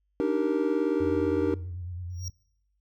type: chord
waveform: triangle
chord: Eb major seventh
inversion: third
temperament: just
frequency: 291.7 / 311.1 / 388.9 / 466.7 Hz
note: D4 / Eb4 / G4 / Bb4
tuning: -12 / 0 / -14 / +2 cents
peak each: -27 dBFS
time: 0.2-1.54 s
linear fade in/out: 0 ms
type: tone with vibrato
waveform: sine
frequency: 88.6 Hz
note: F2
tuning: 25 cents sharp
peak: -33 dBFS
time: 1-2.3 s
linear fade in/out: 5 ms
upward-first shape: square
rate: 9.2 Hz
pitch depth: 44 cents each way
type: tone with exponential growth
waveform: square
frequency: 5640 Hz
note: F8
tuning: 16 cents sharp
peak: -33 dBFS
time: 2.1-2.28 s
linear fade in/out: 1 ms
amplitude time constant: 39 ms
effects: noise-tail reverb RT60 0.7 s tail -23 dB re dry + added 50 Hz sine -70 dBFS peak until 2.8 s